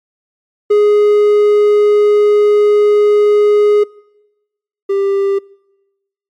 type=tone pair in turn; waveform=triangle; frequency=416.1 / 395.3 Hz; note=G#4 / G4; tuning=+3 / +15 cents; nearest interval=minor second; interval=88 cents; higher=first; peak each=-4 / -9 dBFS; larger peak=first; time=0.7-3.84 / 4.89-5.39 s; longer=first; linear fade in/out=10 ms; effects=noise-tail reverb RT60 1.0 s tail -25 dB re dry + MP3 64 kbps